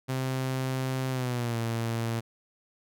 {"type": "tone with pitch glide", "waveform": "sawtooth", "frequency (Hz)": [130.81, 115.2], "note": ["C3", "A#2"], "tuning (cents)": [0, -20], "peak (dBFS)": -24, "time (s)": [0.08, 2.21], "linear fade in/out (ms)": 20, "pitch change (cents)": -220, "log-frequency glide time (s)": [1.11, 1.58], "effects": []}